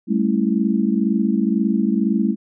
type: chord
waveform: sine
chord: A dominant seventh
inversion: third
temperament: just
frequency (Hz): 198 / 220 / 275 / 330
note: G3 / A3 / C#4 / E4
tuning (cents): +18 / 0 / -14 / +2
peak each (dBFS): -20 / -19 / -24 / -24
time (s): 0.07-2.36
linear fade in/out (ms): 50
effects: none